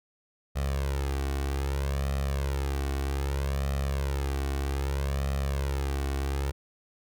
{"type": "tone with flanger", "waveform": "sawtooth", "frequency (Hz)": 68.9, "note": "C#2", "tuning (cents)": -10, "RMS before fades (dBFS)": -29, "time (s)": [0.55, 6.52], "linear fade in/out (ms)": 20, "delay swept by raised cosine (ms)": [1.6, 2.7], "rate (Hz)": 0.63, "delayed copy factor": 0.75, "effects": []}